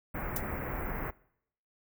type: band-stop noise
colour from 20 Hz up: pink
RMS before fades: -36 dBFS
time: 0.14-1.11 s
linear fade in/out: 10 ms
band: 2200 to 15000 Hz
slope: 48 dB/octave
type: noise with exponential decay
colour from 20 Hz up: violet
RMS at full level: -29 dBFS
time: 0.36-0.44 s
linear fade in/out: 2 ms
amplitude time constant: 17 ms
effects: noise-tail reverb RT60 0.7 s tail -22 dB re dry